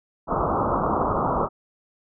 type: low-pass noise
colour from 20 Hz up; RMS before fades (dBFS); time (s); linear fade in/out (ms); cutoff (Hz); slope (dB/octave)
white; -23; 0.27-1.49; 50; 1300; 96
effects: none